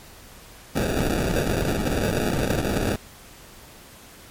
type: noise with sample-and-hold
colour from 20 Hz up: white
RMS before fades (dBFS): -23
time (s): 0.75-2.96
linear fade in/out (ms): 5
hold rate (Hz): 1050
effects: pink hiss -46 dBFS RMS until 4.3 s + MP3 64 kbps